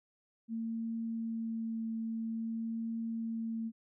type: tone with vibrato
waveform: sine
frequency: 226.2 Hz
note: A3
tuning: 48 cents sharp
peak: -34 dBFS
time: 0.48-3.72 s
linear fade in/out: 50 ms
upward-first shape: triangle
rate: 0.5 Hz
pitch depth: 12 cents each way
effects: none